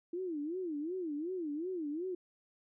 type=tone with vibrato; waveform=sine; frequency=329.6 Hz; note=E4; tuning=in tune; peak=-35 dBFS; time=0.13-2.15 s; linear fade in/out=5 ms; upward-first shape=sine; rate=2.7 Hz; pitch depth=230 cents each way; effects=none